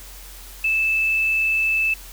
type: tone with frequency modulation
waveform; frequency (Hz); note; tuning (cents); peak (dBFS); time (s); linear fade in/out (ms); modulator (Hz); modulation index
sine; 2629; E7; -5; -17; 0.64-1.94; 5; 37.2; 0.21
effects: added 45 Hz sine -40 dBFS peak until 2.12 s + white hiss -42 dBFS RMS until 2.12 s